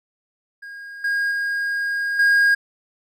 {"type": "tone with level steps", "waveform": "triangle", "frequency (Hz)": 1629, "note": "G#6", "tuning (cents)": -34, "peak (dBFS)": [-32, -17, -19, -11], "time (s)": [0.62, 2.55], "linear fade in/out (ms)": 10, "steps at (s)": [1.04, 1.31, 2.19], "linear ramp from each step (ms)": 5, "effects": []}